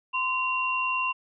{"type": "tone pair together", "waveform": "sine", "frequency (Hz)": [1032, 2755], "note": ["C6", "F7"], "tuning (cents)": [-24, -24], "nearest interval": "octave + perfect fourth", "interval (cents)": 1700, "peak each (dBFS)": -27, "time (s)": [0.13, 1.13], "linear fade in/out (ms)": 20, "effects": []}